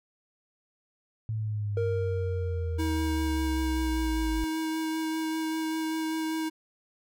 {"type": "linear sweep", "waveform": "sine", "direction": "down", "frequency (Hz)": [110.9, 50.3], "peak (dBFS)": -28, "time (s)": [1.29, 4.44], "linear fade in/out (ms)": 0}
{"type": "tone with exponential decay", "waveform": "triangle", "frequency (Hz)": 466.2, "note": "A#4", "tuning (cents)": 0, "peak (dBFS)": -24, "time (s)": [1.77, 4.86], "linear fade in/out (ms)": 2, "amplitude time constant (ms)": 670}
{"type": "tone with vibrato", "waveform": "square", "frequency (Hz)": 318.4, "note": "D#4", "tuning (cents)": 40, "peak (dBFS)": -29, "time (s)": [2.78, 6.5], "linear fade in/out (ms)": 20, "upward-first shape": "sine", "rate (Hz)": 5.1, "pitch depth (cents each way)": 10}
{"effects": []}